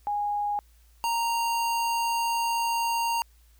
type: tone pair in turn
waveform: sine / square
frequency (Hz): 824 / 928.1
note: G#5 / A#5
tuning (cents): -14 / -8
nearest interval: major second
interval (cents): 206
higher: second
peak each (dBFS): -25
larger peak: neither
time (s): 0.07-0.59 / 1.04-3.22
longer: second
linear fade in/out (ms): 0
effects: added 57 Hz sine -55 dBFS peak until 3.59 s + white hiss -65 dBFS RMS until 3.59 s